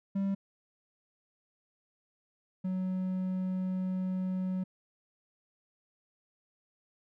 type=tone pair in turn; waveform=triangle; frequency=196 / 185.84 Hz; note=G3 / F#3; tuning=0 / +8 cents; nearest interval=minor second; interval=92 cents; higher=first; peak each=-26 / -28 dBFS; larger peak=first; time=0.15-0.35 / 2.64-4.64 s; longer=second; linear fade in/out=10 ms; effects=none

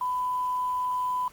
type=tone with quantisation; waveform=sine; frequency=1000 Hz; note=B5; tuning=21 cents sharp; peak=-25 dBFS; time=0.01-1.28 s; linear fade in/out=2 ms; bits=8; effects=pink hiss -55 dBFS RMS until 1.32 s + Opus 24 kbps

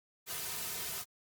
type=noise with comb filter; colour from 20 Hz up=white; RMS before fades=-39 dBFS; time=0.26-1.05 s; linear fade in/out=50 ms; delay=3.6 ms; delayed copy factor=-0.9; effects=Opus 48 kbps

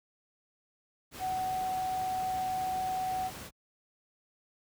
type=tone in noise; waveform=sine; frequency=748 Hz; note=F#5; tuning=19 cents sharp; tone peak=-30 dBFS; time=1.19-3.31 s; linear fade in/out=50 ms; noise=pink; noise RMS=-44 dBFS; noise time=1.11-3.51 s; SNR=+11 dB; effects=high-pass 60 Hz 12 dB/octave

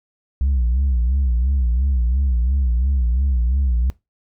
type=tone with vibrato; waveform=sine; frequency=63.5 Hz; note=B1; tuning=49 cents sharp; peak=-13 dBFS; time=0.41-3.9 s; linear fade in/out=0 ms; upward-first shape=sine; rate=2.9 Hz; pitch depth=150 cents each way; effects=noise-tail reverb RT60 0.2 s tail -21 dB re dry + tanh soft clip ceiling -13 dBFS

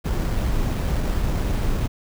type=noise with sample-and-hold; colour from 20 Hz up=brown; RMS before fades=-22 dBFS; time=0.04-1.88 s; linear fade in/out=20 ms; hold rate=6300 Hz; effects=none

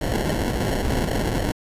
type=noise with sample-and-hold; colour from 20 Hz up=pink; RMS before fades=-23 dBFS; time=0.01-1.52 s; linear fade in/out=5 ms; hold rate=1225 Hz; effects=resampled to 32000 Hz

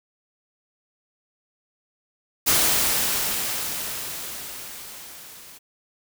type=noise with level ramp; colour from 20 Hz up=white; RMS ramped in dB=-18 to -45 dBFS; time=2.46-5.59 s; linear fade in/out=20 ms; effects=none

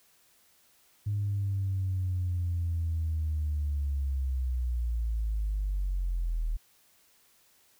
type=linear sweep; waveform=sine; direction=down; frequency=103.83 to 38.54 Hz; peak=-26 dBFS; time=1.06-6.57 s; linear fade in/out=10 ms; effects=tanh soft clip ceiling -23 dBFS + white hiss -64 dBFS RMS until 7.79 s

